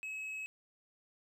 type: tone with hard clipping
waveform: sine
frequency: 2569 Hz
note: E7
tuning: 45 cents flat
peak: -40 dBFS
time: 0.03-0.46 s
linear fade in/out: 0 ms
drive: 3 dB
effects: none